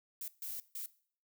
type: noise bursts at uneven times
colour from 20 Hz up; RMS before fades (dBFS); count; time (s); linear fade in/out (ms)
violet; -42; 3; 0.21-0.28 / 0.42-0.6 / 0.75-0.86; 2
effects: noise-tail reverb RT60 0.5 s tail -19 dB re dry